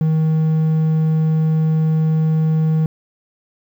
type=tone; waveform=triangle; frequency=158.1 Hz; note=D#3; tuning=28 cents sharp; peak=-11 dBFS; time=0.01-2.86 s; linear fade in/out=2 ms; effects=8-bit